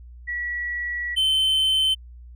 sine / triangle tone pair in turn, 1936 / 3076 Hz, B6 / G7, -35 / -33 cents, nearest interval minor sixth, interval 802 cents, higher second, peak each -25 / -16 dBFS, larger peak second, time 0.27-1.16 / 1.16-1.95 s, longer first, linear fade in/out 20 ms, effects added 60 Hz sine -40 dBFS peak until 2.35 s

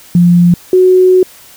sine tone pair in turn, 174.61 / 369.3 Hz, F3 / F#4, 0 / -3 cents, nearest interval octave + minor second, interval 1297 cents, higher second, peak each -3 dBFS, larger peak neither, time 0.15-0.54 / 0.73-1.23 s, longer second, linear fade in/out 2 ms, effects white hiss -38 dBFS RMS until 1.56 s

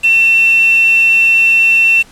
sine tone with quantisation, 2696 Hz, E7, 38 cents sharp, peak -6 dBFS, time 0.03-2.03 s, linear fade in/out 20 ms, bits 4, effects pink hiss -42 dBFS RMS until 2.11 s + low-pass 10000 Hz 12 dB/octave

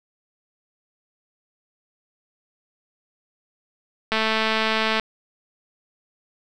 click train, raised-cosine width 0.3 ms, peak -6 dBFS, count 194, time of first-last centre 4.12-4.997 s, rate 220 Hz, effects none

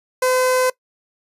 sawtooth tone with notch filter, 510 Hz, C5, 44 cents flat, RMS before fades -17 dBFS, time 0.22-0.7 s, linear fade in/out 5 ms, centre 3300 Hz, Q 1.6, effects noise-tail reverb RT60 0.1 s tail -21 dB re dry + resampled to 32000 Hz

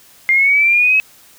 sine linear sweep, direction up, 2100 to 2575 Hz, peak -9 dBFS, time 0.29-1 s, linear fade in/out 0 ms, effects white hiss -46 dBFS RMS until 1.38 s

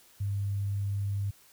sine tone with sample-and-hold, 100 Hz, G2, 35 cents sharp, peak -28 dBFS, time 0.2-1.31 s, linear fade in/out 10 ms, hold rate 11025 Hz, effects white hiss -59 dBFS RMS until 1.52 s

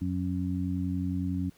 harmonic tone, 91 Hz, F#2, 28 cents flat, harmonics 1 / 2 / 3, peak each -32 / -32 / -32 dBFS, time 0.01-1.5 s, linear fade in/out 10 ms, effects pink hiss -62 dBFS RMS until 1.57 s

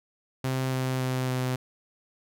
sawtooth tone with pitch steps, 130.81 / 129.83 / 128.86 / 127.9 Hz, C3 / C3 / C3 / C3, 0 / -13 / -26 / -39 cents, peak -22 dBFS, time 0.44-1.56 s, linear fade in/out 5 ms, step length 280 ms, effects none

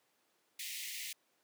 pink high-pass noise, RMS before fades -43 dBFS, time 0.59-1.13 s, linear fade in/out 5 ms, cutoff 1900 Hz, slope 96 dB/octave, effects pink hiss -75 dBFS RMS until 1.43 s + high-pass 300 Hz 12 dB/octave

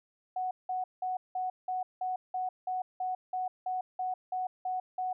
sine tone bursts, 740 Hz, F#5, in tune, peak -30 dBFS, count 15, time 0.36-5.13 s, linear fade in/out 5 ms, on 150 ms, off 180 ms, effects none

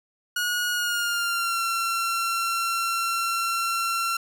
sawtooth tone with pitch glide, 1449 to 1359.8 Hz, F#6 to F6, -37 to -47 cents, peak -20 dBFS, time 0.36-4.17 s, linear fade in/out 5 ms, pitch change -110 cents, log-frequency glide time 0.73-1.62 s, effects none

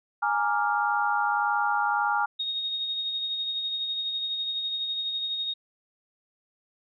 sine chord, Bb dominant seventh, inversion third, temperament equal, 830.6 / 932.3 / 1174.7 / 1396.9 Hz, Ab5 / Bb5 / D6 / F6, 0 / 0 / 0 / 0 cents, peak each -26 / -30 / -32 / -27 dBFS, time 0.22-2.26 s, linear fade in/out 10 ms
sine tone with tremolo, 3729 Hz, A#7, in tune, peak -26 dBFS, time 2.39-5.54 s, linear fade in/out 10 ms, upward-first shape sine, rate 12 Hz, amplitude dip 35%
effects none

